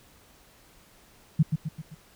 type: tone with echo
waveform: sine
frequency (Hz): 155.56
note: D#3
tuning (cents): 0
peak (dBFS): -15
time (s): 1.39-1.43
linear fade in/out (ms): 10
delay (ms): 130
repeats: 4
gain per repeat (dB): -6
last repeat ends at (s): 1.95
effects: pink hiss -57 dBFS RMS until 2.15 s